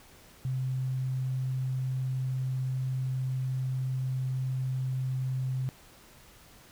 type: tone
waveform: sine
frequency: 130 Hz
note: C3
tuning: 11 cents flat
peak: -28 dBFS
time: 0.45-5.69 s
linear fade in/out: 0 ms
effects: pink hiss -55 dBFS RMS until 6.71 s